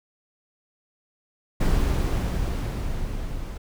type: noise with level ramp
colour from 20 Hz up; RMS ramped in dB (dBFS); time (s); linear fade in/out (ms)
brown; -19 to -33; 1.6-3.58; 10
effects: none